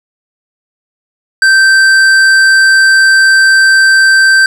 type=tone with hard clipping; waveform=sine; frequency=1559 Hz; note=G6; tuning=10 cents flat; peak=-5 dBFS; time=1.42-4.46 s; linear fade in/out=2 ms; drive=10 dB; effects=none